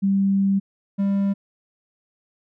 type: tone pair in turn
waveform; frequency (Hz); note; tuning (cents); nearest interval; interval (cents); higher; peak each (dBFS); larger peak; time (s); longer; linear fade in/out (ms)
sine / triangle; 196 / 198.16; G3 / G3; 0 / +19; unison; 19; second; -16; neither; 0.02-0.6 / 0.98-1.34; first; 20
effects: none